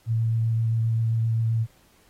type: tone with vibrato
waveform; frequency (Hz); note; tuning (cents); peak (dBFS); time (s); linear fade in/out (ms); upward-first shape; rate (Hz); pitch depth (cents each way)
sine; 113.4; A#2; -47; -20; 0.06-1.67; 50; sine; 7.6; 14
effects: pink hiss -60 dBFS RMS until 2.09 s + AAC 48 kbps